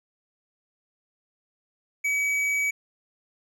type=tone with tanh clipping; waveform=sine; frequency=2276 Hz; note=C#7; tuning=45 cents sharp; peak=-24 dBFS; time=2.04-2.71 s; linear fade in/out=10 ms; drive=10 dB; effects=none